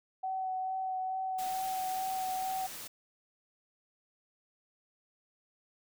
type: tone with vibrato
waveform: sine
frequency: 754 Hz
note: F#5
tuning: 32 cents sharp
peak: -32 dBFS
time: 0.23-2.67 s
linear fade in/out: 10 ms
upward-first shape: sine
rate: 2.3 Hz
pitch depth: 13 cents each way
type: noise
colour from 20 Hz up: white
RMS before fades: -44 dBFS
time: 1.38-2.88 s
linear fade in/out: 10 ms
effects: none